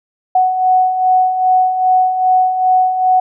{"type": "beating tone pair", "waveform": "sine", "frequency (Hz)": [740, 742.5], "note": ["F#5", "F#5"], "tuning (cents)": [0, 6], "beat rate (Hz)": 2.5, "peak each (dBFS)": [-18, -10], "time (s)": [0.35, 3.2], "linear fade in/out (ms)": 5, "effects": []}